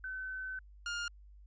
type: tone pair in turn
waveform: sine / sawtooth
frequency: 1522 / 1412.4 Hz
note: F#6 / F6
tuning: +48 / +19 cents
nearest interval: minor second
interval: 129 cents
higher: first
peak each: -38 / -32 dBFS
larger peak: second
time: 0.04-0.59 / 0.86-1.08 s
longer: first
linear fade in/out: 2 ms
effects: added 50 Hz sine -53 dBFS peak until 1.46 s + resampled to 16000 Hz